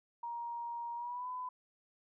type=tone with pitch glide; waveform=sine; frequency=942 to 1003.8 Hz; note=A#5 to B5; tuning=+18 to +28 cents; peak=-38 dBFS; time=0.23-1.49 s; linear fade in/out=5 ms; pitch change=+110 cents; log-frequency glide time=0.95-1.28 s; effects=none